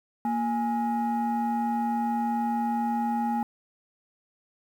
sine tone pair together, 233.1 / 830.6 Hz, A#3 / G#5, 0 / 0 cents, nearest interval octave + minor seventh, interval 2200 cents, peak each -25 dBFS, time 0.25-3.43 s, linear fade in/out 2 ms, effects tanh soft clip ceiling -21 dBFS + 9-bit

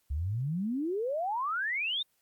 sine exponential sweep, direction up, 66.5 to 3759 Hz, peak -29 dBFS, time 0.1-2.03 s, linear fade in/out 10 ms, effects white hiss -73 dBFS RMS until 2.21 s + Opus 48 kbps

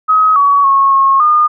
sine tone with pitch steps, 1269 / 1129 / 1095 / 1087 / 1218 Hz, D#6 / C#6 / C#6 / C#6 / D#6, +34 / +31 / -22 / -34 / -37 cents, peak -6 dBFS, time 0.08-1.48 s, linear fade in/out 20 ms, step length 280 ms, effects none

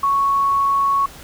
sine tone, 1108.7 Hz, C#6, in tune, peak -14 dBFS, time 0.03-1.06 s, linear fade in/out 5 ms, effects pink hiss -40 dBFS RMS until 1.23 s

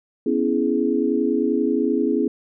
sine chord, C# minor seventh, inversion third, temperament equal with one note detuned, 246.9 / 277.2 / 329.6 / 419.2 Hz, B3 / C#4 / E4 / G#4, 0 / 0 / 0 / +16 cents, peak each -23 dBFS, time 0.26-2.28 s, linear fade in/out 5 ms, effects none

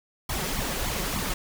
pink noise with flanger, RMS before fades -29 dBFS, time 0.29-1.34 s, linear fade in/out 5 ms, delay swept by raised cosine 0.9 to 5.6 ms, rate 3.4 Hz, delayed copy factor +0.8, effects none

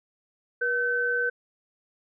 sine tone pair together, 481.6 / 1529 Hz, B4 / G6, -44 / -44 cents, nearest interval octave + minor sixth, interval 2000 cents, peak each -29 / -24 dBFS, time 0.61-1.3 s, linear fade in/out 10 ms, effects none

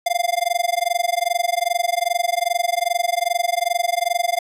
square tone with amplitude modulation, 698.5 Hz, F5, in tune, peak -15 dBFS, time 0.06-4.39 s, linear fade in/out 5 ms, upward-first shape sine, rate 22.5 Hz, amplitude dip 100%, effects resampled to 32000 Hz

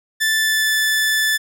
sawtooth tone with pitch glide, 1760 to 1748.9 Hz, A6 to A6, 0 to -11 cents, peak -12 dBFS, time 0.2-1.38 s, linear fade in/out 20 ms, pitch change -11 cents, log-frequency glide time 0.35-0.67 s, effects none

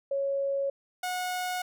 sine / sawtooth tone pair in turn, 553 / 728.6 Hz, C#5 / F#5, -4 / -27 cents, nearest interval perfect fourth, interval 477 cents, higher second, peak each -26 dBFS, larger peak neither, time 0.11-0.7 / 1.03-1.62 s, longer neither, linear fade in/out 5 ms, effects none

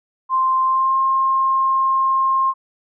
sine tone with pitch glide, 1046.5 to 1064.2 Hz, C6 to C6, 0 to +29 cents, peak -14 dBFS, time 0.29-2.54 s, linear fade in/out 50 ms, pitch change +29 cents, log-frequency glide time 0.64-0.98 s, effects none

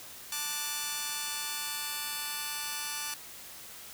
5% pulse chord, D major, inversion second, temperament just, 881 / 1174.7 / 1468.3 Hz, A5 / D6 / F#6, +2 / 0 / -14 cents, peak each -26 / -26 / -28 dBFS, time 0.32-3.14 s, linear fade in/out 2 ms, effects white hiss -47 dBFS RMS until 3.93 s

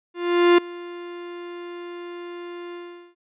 45% pulse tone with ADSR envelope, 349.2 Hz, F4, in tune, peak -11 dBFS, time 0.14-3.15 s, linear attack 440 ms, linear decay 6 ms, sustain -22 dB, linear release 410 ms, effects resampled to 8000 Hz

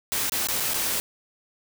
white noise with dropouts, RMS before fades -26 dBFS, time 0.12-1 s, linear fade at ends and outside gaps 0 ms, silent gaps 0.296-0.321 / 0.471-0.486 / 0.6-0.604 / 0.736-0.743 s, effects none

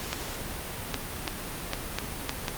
clicks, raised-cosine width 0.2 ms, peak -10 dBFS, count 7, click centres 0.13 / 0.943 / 1.278 / 1.734 / 1.986 / 2.294 / 2.482 s, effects pink hiss -36 dBFS RMS until 2.57 s + Opus 48 kbps

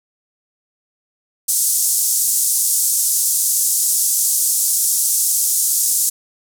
white band-pass noise, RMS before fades -17 dBFS, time 1.48-6.1 s, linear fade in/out 10 ms, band 6300 to 12000 Hz, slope 24 dB/octave, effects none

